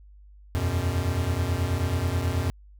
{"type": "chord", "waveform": "square", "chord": "E suspended second", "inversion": "none", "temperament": "equal with one note detuned", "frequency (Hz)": [82.41, 91.7, 123.47], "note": ["E2", "F#2", "B2"], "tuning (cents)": [0, -15, 0], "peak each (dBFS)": [-29, -27, -32], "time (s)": [0.55, 2.5], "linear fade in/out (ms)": 0, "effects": ["added 50 Hz sine -47 dBFS peak until 2.79 s"]}